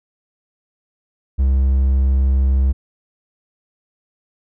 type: tone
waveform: triangle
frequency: 66.5 Hz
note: C2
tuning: 29 cents sharp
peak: -10 dBFS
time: 1.38-2.73 s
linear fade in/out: 20 ms
effects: none